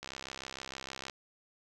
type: click train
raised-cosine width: 0.2 ms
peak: -23 dBFS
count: 72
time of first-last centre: 0.03-1.098 s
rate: 66.5 Hz
effects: none